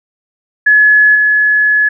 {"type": "tone with level steps", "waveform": "sine", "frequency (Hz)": 1702, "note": "G#6", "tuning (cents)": 42, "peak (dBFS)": [-4, -7], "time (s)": [0.66, 1.89], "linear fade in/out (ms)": 10, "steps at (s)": 1.15, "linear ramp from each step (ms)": 5, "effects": []}